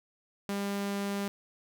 sawtooth tone, 200.2 Hz, G3, 37 cents sharp, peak -27 dBFS, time 0.49-1.28 s, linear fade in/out 0 ms, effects none

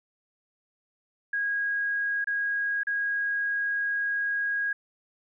sine tone with dropouts, 1642 Hz, G#6, 20 cents flat, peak -25 dBFS, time 1.33-4.73 s, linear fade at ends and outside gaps 5 ms, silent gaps 2.244-2.271 / 2.834-2.869 s, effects none

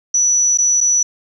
sine tone with dropouts, 5920 Hz, F#8, in tune, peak -11 dBFS, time 0.14-1.03 s, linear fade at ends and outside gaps 5 ms, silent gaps 0.575-0.585 / 0.806-0.81 s, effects 8-bit

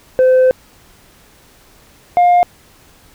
sine tone pair in turn, 514 / 707.9 Hz, C5 / F5, -31 / +23 cents, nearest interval tritone, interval 554 cents, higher second, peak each -4 dBFS, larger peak neither, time 0.19-0.51 / 2.17-2.43 s, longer first, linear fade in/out 0 ms, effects tanh soft clip ceiling -6 dBFS + pink hiss -47 dBFS RMS until 3.14 s

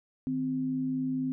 sine tone pair together, 155.56 / 259.8 Hz, D#3 / C4, 0 / -12 cents, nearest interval major sixth, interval 888 cents, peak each -38 / -28 dBFS, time 0.27-1.32 s, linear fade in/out 0 ms, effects none

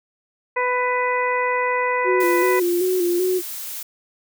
harmonic tone, 497.2 Hz, B4, 12 cents sharp, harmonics 1 / 2 / 3 / 4 / 5, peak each -23 / -22 / -32 / -24 / -32 dBFS, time 0.56-2.6 s, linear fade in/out 10 ms
sine tone with vibrato, 359.3 Hz, F4, 49 cents sharp, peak -17 dBFS, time 2.04-3.42 s, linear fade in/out 50 ms, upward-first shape square, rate 2.6 Hz, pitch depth 45 cents each way
blue noise, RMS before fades -31 dBFS, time 2.2-3.83 s, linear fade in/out 5 ms
effects none

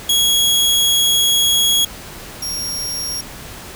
sawtooth tone pair in turn, 3322 / 5587 Hz, G#7 / F8, 0 / 0 cents, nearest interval major sixth, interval 900 cents, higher second, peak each -9 / -19 dBFS, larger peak first, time 0.09-1.85 / 2.42-3.21 s, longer first, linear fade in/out 5 ms, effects pink hiss -34 dBFS RMS until 3.75 s

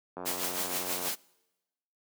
click train, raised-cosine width 1 ms, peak -24 dBFS, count 83, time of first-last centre 0.17-1.081 s, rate 90 Hz
white noise with tremolo, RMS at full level -31 dBFS, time 0.25-1.16 s, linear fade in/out 20 ms, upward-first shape triangle, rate 6.3 Hz, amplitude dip 65%
effects noise-tail reverb RT60 1.0 s tail -25 dB re dry + high-pass 200 Hz 12 dB/octave

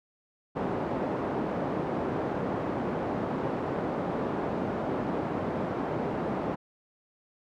pink band-pass noise, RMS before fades -31 dBFS, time 0.55-6.56 s, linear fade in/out 20 ms, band 190 to 810 Hz, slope 12 dB/octave, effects none

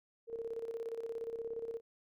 sine tone with tremolo, 458.6 Hz, A#4, 28 cents flat, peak -36 dBFS, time 0.27-1.81 s, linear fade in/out 50 ms, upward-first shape square, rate 17 Hz, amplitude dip 60%, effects none

